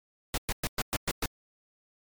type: noise bursts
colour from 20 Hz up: pink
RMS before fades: -29 dBFS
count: 7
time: 0.34-1.259 s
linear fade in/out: 2 ms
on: 37 ms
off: 110 ms
effects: MP3 96 kbps